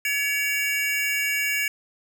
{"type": "tone cluster", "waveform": "square", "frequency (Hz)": [1702, 2265, 2779], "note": ["G#6", "C#7", "F7"], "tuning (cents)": [42, 37, -9], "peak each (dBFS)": [-30, -25, -30], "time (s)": [0.05, 1.68], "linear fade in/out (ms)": 2, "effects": []}